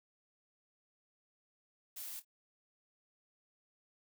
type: noise with echo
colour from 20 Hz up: blue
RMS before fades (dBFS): -45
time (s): 1.96-2.2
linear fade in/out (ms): 10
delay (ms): 25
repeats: 2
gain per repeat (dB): -14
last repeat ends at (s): 2.25
effects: none